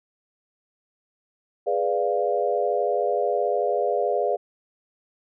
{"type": "chord", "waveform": "sine", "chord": "G# diminished seventh", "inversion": "none", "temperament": "equal", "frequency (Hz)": [415.3, 493.9, 587.3, 698.5], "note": ["G#4", "B4", "D5", "F5"], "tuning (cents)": [0, 0, 0, 0], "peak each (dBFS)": -26, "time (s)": [1.66, 4.37], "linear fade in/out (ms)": 20, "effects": []}